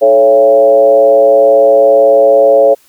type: tone with frequency modulation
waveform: sine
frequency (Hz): 554.4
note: C#5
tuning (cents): 0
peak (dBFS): -3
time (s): 0.01-2.75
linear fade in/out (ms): 20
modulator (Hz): 122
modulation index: 0.88
effects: white hiss -48 dBFS RMS until 2.88 s